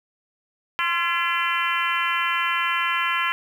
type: harmonic tone with a mistuned harmonic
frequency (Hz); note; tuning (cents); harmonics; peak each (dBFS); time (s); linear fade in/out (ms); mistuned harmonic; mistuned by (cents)
340; F4; -46; 3 / 4 / 5 / 6 / 7 / 8 / 9; -26 / -27 / -28 / -29 / -29 / -30 / -31; 0.79-3.32; 0; 3; +40
effects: 8-bit